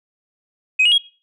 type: tone with pitch steps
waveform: sine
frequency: 2523 / 2881 / 3291 Hz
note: D#7 / F#7 / G#7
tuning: +23 / -47 / -16 cents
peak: -9 dBFS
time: 0.79-0.982 s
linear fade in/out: 10 ms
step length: 64 ms
effects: noise-tail reverb RT60 0.4 s tail -22 dB re dry + tanh soft clip ceiling -8 dBFS